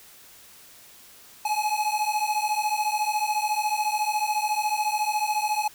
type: beating tone pair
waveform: square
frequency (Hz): 841 / 855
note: G#5 / A5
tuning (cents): +22 / -50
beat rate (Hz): 14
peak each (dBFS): -27 / -27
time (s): 1.45-5.68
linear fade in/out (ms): 5
effects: white hiss -50 dBFS RMS until 5.74 s